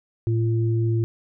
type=tone pair together; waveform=sine; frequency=113.12 / 343.3 Hz; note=A2 / F4; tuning=+48 / -30 cents; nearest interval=octave + perfect fifth; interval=1922 cents; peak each=-19 / -27 dBFS; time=0.27-1.04 s; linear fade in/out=0 ms; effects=none